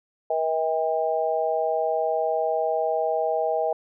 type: harmonic tone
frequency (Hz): 160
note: D#3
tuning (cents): +49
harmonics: 3 / 4 / 5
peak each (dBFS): -27 / -24 / -27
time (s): 0.3-3.73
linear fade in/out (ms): 5
effects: none